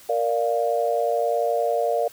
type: chord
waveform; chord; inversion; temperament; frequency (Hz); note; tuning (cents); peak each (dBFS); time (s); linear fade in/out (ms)
sine; Bb major; none; equal; 466.2 / 587.3 / 698.5; Bb4 / D5 / F5; 0 / 0 / 0; -24; 0.09-2.08; 5
effects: white hiss -48 dBFS RMS until 2.12 s